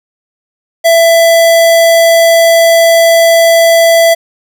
square tone, 666 Hz, E5, 18 cents sharp, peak -4 dBFS, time 0.84-4.15 s, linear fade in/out 20 ms, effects none

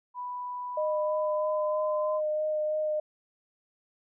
sine tone with pitch glide, 987.8 to 1023.8 Hz, B5 to C6, 0 to -38 cents, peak -33 dBFS, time 0.14-2.21 s, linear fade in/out 50 ms, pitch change +62 cents, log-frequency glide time 0.86-2 s
sine tone with vibrato, 613 Hz, D#5, 26 cents flat, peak -26 dBFS, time 0.77-3 s, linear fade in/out 5 ms, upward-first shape sine, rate 3.1 Hz, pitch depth 11 cents each way
effects none

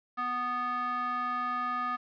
square tone with band-pass filter, 246.9 Hz, B3, in tune, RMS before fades -32 dBFS, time 0.17-1.97 s, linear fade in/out 20 ms, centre 1300 Hz, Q 4.6, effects resampled to 11025 Hz + 10-bit

